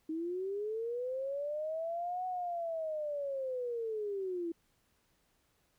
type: linear two-way sweep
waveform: sine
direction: up then down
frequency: 311.1 to 742 to 329.5 Hz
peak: -34 dBFS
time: 0.09-4.52 s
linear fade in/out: 5 ms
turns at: 2.26 s
effects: pink hiss -74 dBFS RMS until 5.78 s